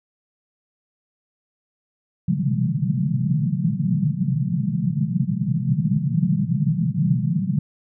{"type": "band-pass noise", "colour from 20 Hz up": "pink", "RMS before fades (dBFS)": -21, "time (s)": [2.28, 7.59], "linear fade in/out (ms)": 5, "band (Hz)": [120, 210], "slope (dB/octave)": 96, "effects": []}